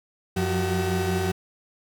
35% pulse tone cluster, 91.5 / 177.6 / 379.7 Hz, F#2 / F3 / F#4, -19 / +29 / +45 cents, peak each -25 / -27 / -25 dBFS, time 0.36-1.32 s, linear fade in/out 10 ms, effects none

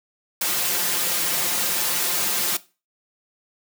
white noise with comb filter, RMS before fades -23 dBFS, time 0.41-2.57 s, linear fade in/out 5 ms, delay 5.7 ms, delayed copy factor +0.95, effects noise-tail reverb RT60 0.3 s tail -18 dB re dry + high-pass 150 Hz 12 dB/octave

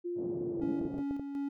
sine tone with pitch glide, 350 to 333.2 Hz, F4 to E4, +4 to +19 cents, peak -33 dBFS, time 0.04-0.89 s, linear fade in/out 20 ms, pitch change -85 cents, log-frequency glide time 0.51-0.61 s
pink band-pass noise, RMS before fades -42 dBFS, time 0.15-1.04 s, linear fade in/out 50 ms, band 130 to 520 Hz, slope 24 dB/octave
clicks, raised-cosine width 2 ms, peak -28 dBFS, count 8, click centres 0.598 / 0.635 / 0.814 / 0.853 / 0.942 / 0.987 / 1.11 / 1.196 s
triangle tone with tremolo, 280.6 Hz, C#4, 21 cents sharp, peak -30 dBFS, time 0.61-1.49 s, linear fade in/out 10 ms, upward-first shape square, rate 2.7 Hz, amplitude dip 45%
effects none

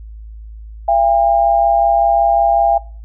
sine tone pair together, 679 / 804.4 Hz, F5 / G5, -49 / +44 cents, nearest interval minor third, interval 293 cents, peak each -13 dBFS, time 0.88-2.78 s, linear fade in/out 5 ms, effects noise-tail reverb RT60 0.4 s tail -20 dB re dry + added 54 Hz sine -30 dBFS peak until 3.04 s

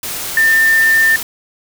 sine tone in noise, 1796 Hz, A6, 35 cents sharp, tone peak -8 dBFS, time 0.37-1.16 s, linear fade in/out 2 ms, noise white, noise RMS -23 dBFS, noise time 0.03-1.23 s, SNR +12 dB, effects none

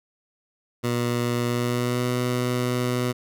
15% pulse tone with pitch glide, 120.5 to 123.82 Hz, B2 to B2, -42 to +5 cents, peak -16 dBFS, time 0.83-3.13 s, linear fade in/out 20 ms, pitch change +47 cents, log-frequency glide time 1.47-2.09 s, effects none

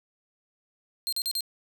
sawtooth tone bursts, 4187 Hz, C8, in tune, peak -24 dBFS, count 4, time 1.07-1.407 s, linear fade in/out 0 ms, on 55 ms, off 39 ms, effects none

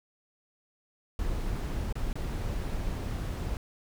brown noise with dropouts, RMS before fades -32 dBFS, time 1.19-3.57 s, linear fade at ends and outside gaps 1 ms, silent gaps 1.926-1.954 / 2.13-2.155 s, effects none

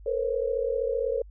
sine tone cluster, 451.7 / 487.3 / 540 Hz, A4 / B4 / C#5, +45 / -23 / -45 cents, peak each -29 dBFS, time 0.06-1.22 s, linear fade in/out 5 ms, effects added 50 Hz sine -44 dBFS peak until 1.3 s

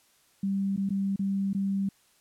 sine tone with dropouts, 196 Hz, G3, in tune, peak -25 dBFS, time 0.43-1.89 s, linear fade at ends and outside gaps 5 ms, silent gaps 0.764-0.775 / 0.892-0.904 / 1.161-1.192 / 1.532-1.547 s, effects white hiss -64 dBFS RMS until 2.2 s + low-pass 12000 Hz 12 dB/octave

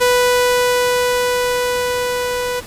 sawtooth tone with level ramp, 493.9 Hz, B4, in tune, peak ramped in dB -7 to -15 dBFS, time 0-2.61 s, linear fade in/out 20 ms, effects pink hiss -35 dBFS RMS until 2.66 s + resampled to 32000 Hz

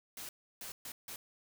white noise bursts at uneven times, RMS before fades -45 dBFS, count 4, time 0.17-0.29 / 0.61-0.72 / 0.85-0.92 / 1.08-1.16 s, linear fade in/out 2 ms, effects none

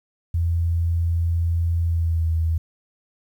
sine tone with pitch glide, 84.3 to 81.38 Hz, E2 to E2, +39 to -22 cents, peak -18 dBFS, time 0.34-2.58 s, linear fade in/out 5 ms, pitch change -61 cents, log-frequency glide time 1.83-2.32 s, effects 9-bit

